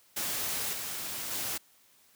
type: noise with level steps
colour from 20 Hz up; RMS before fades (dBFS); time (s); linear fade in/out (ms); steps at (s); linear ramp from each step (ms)
white; -33 / -37 / -34; 0.16-1.58; 10; 0.73 / 1.31; 2
effects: white hiss -63 dBFS RMS until 2.15 s + high-pass 60 Hz 12 dB/octave